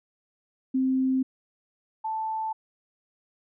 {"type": "tone pair in turn", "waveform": "sine", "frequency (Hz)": [261.6, 879.9], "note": ["C4", "A5"], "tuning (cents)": [0, 0], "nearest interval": "octave + major sixth", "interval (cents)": 2100, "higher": "second", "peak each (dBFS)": [-21, -27], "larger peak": "first", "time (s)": [[0.74, 1.23], [2.04, 2.53]], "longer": "neither", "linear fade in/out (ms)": 10, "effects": []}